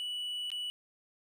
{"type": "tone with dropouts", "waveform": "triangle", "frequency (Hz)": 2952, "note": "F#7", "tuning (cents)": -5, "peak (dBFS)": -33, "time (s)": [0, 0.7], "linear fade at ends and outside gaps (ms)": 0, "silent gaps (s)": [0.503, 0.517], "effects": []}